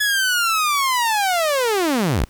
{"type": "linear sweep", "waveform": "sawtooth", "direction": "down", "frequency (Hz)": [1709, 35], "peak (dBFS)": -13, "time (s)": [0, 2.25], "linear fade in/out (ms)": 10, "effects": ["pink hiss -53 dBFS RMS until 2.29 s"]}